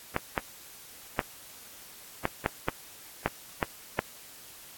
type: clicks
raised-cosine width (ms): 0.5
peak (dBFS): -9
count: 9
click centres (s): 0.164 / 0.378 / 1.192 / 2.254 / 2.461 / 2.685 / 3.26 / 3.628 / 3.991
effects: white hiss -49 dBFS RMS until 4.77 s + AAC 64 kbps